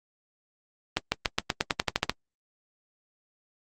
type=accelerating click train; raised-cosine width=0.2 ms; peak=-5 dBFS; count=12; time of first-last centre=0.97-2.096 s; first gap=150 ms; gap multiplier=0.92; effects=Opus 24 kbps